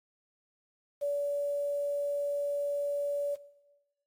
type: tone with quantisation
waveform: sine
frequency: 573 Hz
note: D5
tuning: 43 cents flat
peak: -28 dBFS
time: 1.01-3.36 s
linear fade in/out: 20 ms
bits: 9
effects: noise-tail reverb RT60 1.0 s tail -18 dB re dry + AAC 64 kbps